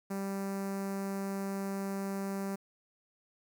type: tone with notch filter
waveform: sawtooth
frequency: 196 Hz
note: G3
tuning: in tune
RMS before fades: -36 dBFS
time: 0.1-2.56 s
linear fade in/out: 10 ms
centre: 3300 Hz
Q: 0.68
effects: 11-bit